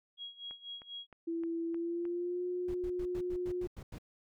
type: tone with tremolo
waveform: sine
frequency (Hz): 3300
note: G#7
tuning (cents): -12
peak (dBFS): -40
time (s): 0.17-1.07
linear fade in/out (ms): 50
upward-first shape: sine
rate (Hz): 4.1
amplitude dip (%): 85
type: click train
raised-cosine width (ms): 0.5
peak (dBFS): -38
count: 6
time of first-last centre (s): 0.51-2.053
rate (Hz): 3.24
type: tone with pitch glide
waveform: sine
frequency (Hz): 333 to 359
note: E4 to F4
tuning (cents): +18 to +48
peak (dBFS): -33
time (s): 1.27-3.67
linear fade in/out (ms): 10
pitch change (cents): +130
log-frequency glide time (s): 1.68-2.44
type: noise bursts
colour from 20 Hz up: brown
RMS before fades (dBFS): -45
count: 9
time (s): 2.68-3.985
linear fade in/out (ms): 5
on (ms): 65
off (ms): 90
effects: none